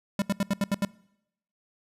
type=tone bursts; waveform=square; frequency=199.1 Hz; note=G3; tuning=27 cents sharp; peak=-23 dBFS; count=7; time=0.19-0.85 s; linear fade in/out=2 ms; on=30 ms; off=75 ms; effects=noise-tail reverb RT60 0.8 s tail -23 dB re dry + resampled to 32000 Hz